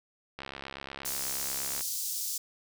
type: click train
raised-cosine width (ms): 0.3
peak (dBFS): -23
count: 98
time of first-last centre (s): 0.39-1.808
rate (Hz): 68.4
type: high-pass noise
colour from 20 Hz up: pink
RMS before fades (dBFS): -34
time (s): 1.05-2.38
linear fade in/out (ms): 5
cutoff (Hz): 5100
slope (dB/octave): 24
effects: none